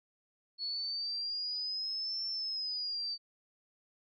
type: exponential two-way sweep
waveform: sine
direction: up then down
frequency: 4374 to 5400 to 4593 Hz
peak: -34 dBFS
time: 0.58-3.18 s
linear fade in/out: 50 ms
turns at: 2.26 s
effects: none